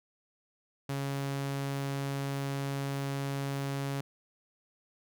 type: tone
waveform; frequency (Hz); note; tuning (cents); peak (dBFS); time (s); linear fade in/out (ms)
sawtooth; 138.59; C#3; 0; -28; 0.89-4.01; 5
effects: none